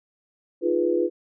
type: chord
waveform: sine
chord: F half-diminished seventh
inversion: third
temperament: equal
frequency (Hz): 311.1 / 349.2 / 415.3 / 493.9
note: Eb4 / F4 / Ab4 / Cb5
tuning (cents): 0 / 0 / 0 / 0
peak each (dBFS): -28 / -22 / -28 / -25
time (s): 0.61-1.1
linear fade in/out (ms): 50
effects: none